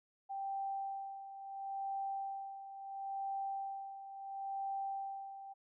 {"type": "tone with tremolo", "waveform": "sine", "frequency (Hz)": 784, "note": "G5", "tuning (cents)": 0, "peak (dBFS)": -36, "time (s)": [0.29, 5.54], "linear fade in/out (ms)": 20, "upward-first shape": "sine", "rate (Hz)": 0.73, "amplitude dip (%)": 70, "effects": []}